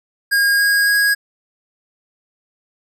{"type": "tone with pitch steps", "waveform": "square", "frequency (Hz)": [1626, 1637.3, 1648.7], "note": ["G#6", "G#6", "G#6"], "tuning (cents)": [-37, -25, -13], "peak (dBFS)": -13, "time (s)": [0.31, 1.15], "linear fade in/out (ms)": 20, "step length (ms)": 280, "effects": []}